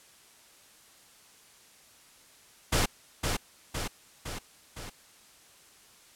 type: noise with echo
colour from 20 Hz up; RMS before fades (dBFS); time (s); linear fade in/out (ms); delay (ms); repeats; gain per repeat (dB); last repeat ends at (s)
pink; -25; 2.72-2.86; 10; 510; 4; -4; 4.9
effects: white hiss -57 dBFS RMS until 6.15 s + low-pass 11000 Hz 12 dB/octave